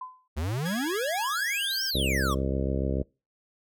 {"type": "tone with exponential decay", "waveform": "sine", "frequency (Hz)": 1018, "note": "C6", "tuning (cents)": -48, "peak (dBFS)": -32, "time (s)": [0.01, 0.28], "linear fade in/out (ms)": 5, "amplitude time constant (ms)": 57}
{"type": "exponential two-way sweep", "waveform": "square", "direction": "up then down", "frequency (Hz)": [69.2, 5690, 1047], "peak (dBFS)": -28, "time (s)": [0.36, 2.35], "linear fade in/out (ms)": 20, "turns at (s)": 1.84}
{"type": "tone with pitch glide", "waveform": "sawtooth", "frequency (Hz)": [1661.2, 1573.4], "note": ["G#6", "G6"], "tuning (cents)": [0, 6], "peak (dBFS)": -30, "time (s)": [0.65, 1.91], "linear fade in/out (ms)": 10, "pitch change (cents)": -94, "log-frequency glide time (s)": [1.44, 1.77]}
{"type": "harmonic tone", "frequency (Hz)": 67, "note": "C2", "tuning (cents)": 42, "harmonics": [1, 2, 3, 4, 5, 6, 7, 8, 9], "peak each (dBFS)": [-29, -32, -34, -35, -36, -37, -37, -38, -39], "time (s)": [1.94, 3.03], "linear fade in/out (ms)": 10}
{"effects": ["noise-tail reverb RT60 0.3 s tail -26 dB re dry"]}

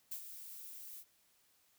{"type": "noise with ADSR envelope", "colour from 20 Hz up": "violet", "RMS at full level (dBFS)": -41, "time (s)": [0.11, 1.05], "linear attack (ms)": 9, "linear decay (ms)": 79, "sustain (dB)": -9, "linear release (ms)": 64, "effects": ["white hiss -72 dBFS RMS until 1.78 s"]}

